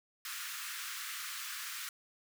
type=high-pass noise; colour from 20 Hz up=pink; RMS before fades=-42 dBFS; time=0.25-1.89 s; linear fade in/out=2 ms; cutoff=1200 Hz; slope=48 dB/octave; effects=none